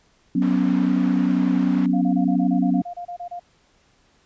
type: chord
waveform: sine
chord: F# suspended fourth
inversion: none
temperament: equal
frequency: 185 / 246.9 / 277.2 Hz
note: F#3 / B3 / C#4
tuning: 0 / 0 / 0 cents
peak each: -21 dBFS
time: 0.35-2.82 s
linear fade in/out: 5 ms
type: band-pass noise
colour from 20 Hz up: white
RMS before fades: -38 dBFS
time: 0.42-1.86 s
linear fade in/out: 0 ms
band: 130 to 1400 Hz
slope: 12 dB/octave
type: tone bursts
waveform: sine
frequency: 703 Hz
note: F5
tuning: 11 cents sharp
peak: -29 dBFS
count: 13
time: 1.93-3.397 s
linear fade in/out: 10 ms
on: 87 ms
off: 28 ms
effects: pink hiss -60 dBFS RMS until 4.25 s + resampled to 16000 Hz